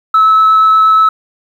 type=tone with vibrato; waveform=sine; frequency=1300 Hz; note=E6; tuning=24 cents flat; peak=-3 dBFS; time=0.14-1.09 s; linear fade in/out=5 ms; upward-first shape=triangle; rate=8.4 Hz; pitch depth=9 cents each way; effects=tanh soft clip ceiling -2 dBFS + 7-bit